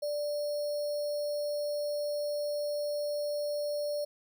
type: tone with sample-and-hold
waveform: sine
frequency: 587.3 Hz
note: D5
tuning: in tune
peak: -30 dBFS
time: 0.02-4.05 s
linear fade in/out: 10 ms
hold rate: 4900 Hz
effects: none